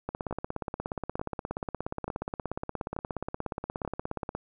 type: two click trains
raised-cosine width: 1 ms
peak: -18 / -20 dBFS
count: 73 / 5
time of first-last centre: 0.09-4.35 / 0.31-3.85 s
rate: 16.9 / 1.13 Hz
effects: none